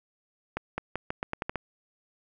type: accelerating click train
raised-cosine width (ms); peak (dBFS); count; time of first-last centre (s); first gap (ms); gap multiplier
0.5; -15; 9; 0.57-1.557; 210; 0.84
effects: none